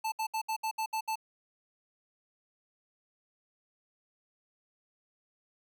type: tone bursts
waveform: square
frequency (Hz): 880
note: A5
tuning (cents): 0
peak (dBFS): -31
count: 8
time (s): 0.04-1.157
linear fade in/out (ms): 10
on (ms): 81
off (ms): 67
effects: none